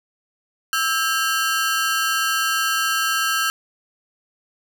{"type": "ring-modulated tone", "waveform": "sawtooth", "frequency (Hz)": 1457, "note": "F#6", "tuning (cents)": -27, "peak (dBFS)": -12, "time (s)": [0.73, 3.5], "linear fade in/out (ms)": 0, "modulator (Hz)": 142, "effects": []}